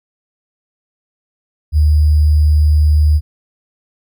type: tone with sample-and-hold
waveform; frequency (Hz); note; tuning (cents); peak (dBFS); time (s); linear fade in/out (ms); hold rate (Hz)
sine; 75.7; D#2; -47; -7; 1.72-3.21; 50; 4900
effects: none